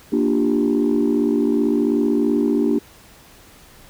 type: chord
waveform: sine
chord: G minor seventh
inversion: first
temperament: equal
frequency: 233.1 / 293.7 / 349.2 / 392 Hz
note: Bb3 / D4 / F4 / G4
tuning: 0 / 0 / 0 / 0 cents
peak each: -19 / -18 / -23 / -21 dBFS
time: 0.12-2.79 s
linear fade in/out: 10 ms
effects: tanh soft clip ceiling -9 dBFS + pink hiss -47 dBFS RMS until 3.89 s